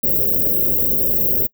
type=band-stop noise; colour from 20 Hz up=white; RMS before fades=-17 dBFS; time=0.03-1.47 s; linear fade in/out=10 ms; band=600 to 14000 Hz; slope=96 dB/octave; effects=noise-tail reverb RT60 0.1 s tail -23 dB re dry